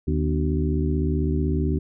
harmonic tone with a mistuned harmonic, 75.8 Hz, D#2, 45 cents flat, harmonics 1 / 2 / 3 / 4 / 5, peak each -23 / -26 / -28 / -29 / -30 dBFS, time 0.07-1.79 s, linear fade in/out 10 ms, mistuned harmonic 3, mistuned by +130 cents, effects none

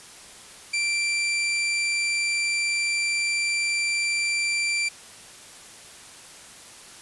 sawtooth tone, 2352 Hz, D7, 2 cents sharp, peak -19 dBFS, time 0.73-4.89 s, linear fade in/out 10 ms, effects white hiss -45 dBFS RMS until 7.01 s + resampled to 24000 Hz

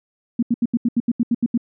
sine tone bursts, 235.8 Hz, A#3, 20 cents sharp, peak -14 dBFS, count 11, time 0.39-1.577 s, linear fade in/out 5 ms, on 37 ms, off 78 ms, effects none

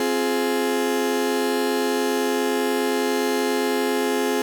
35% pulse chord, F minor, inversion second, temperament just, 261.9 / 349.2 / 419.1 Hz, C4 / F4 / Ab4, +2 / 0 / +16 cents, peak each -23 / -26 / -21 dBFS, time 0-4.42 s, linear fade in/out 2 ms, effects none

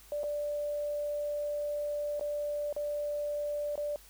sine tone with dropouts, 587.3 Hz, D5, in tune, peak -31 dBFS, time 0.12-3.96 s, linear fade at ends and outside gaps 1 ms, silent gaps 0.233-0.239 / 2.196-2.21 / 2.727-2.764 / 3.756-3.777 s, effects added 50 Hz sine -58 dBFS peak until 4.09 s + white hiss -57 dBFS RMS until 4.09 s

